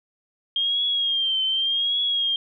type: tone with vibrato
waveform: sine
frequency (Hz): 3216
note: G7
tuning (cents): +44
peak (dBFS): -20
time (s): 0.56-2.36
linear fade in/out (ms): 2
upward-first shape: triangle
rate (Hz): 0.86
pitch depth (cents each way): 80
effects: none